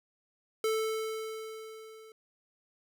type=tone with level ramp; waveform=square; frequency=440 Hz; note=A4; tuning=in tune; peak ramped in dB=-27 to -51 dBFS; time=0.64-2.12 s; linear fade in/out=2 ms; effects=none